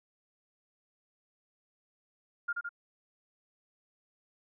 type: tone with echo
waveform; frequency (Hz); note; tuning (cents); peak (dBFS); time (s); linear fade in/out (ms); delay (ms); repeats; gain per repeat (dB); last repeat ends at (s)
sine; 1409; F6; +15; -29; 2.48-2.53; 10; 81; 2; -3; 2.692
effects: none